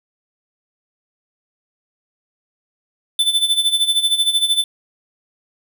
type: tone with tremolo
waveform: square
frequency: 3520 Hz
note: A7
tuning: in tune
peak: -12 dBFS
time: 3.19-4.64 s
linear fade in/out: 2 ms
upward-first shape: sine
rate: 13 Hz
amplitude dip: 75%
effects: none